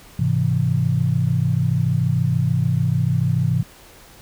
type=chord; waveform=sine; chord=Ab augmented; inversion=none; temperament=equal with one note detuned; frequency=104.13 / 130.81 / 164.81 Hz; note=Ab2 / C3 / E3; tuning=+5 / 0 / 0 cents; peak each=-22 / -19 / -21 dBFS; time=0.19-3.63 s; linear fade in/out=5 ms; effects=pink hiss -46 dBFS RMS until 4.21 s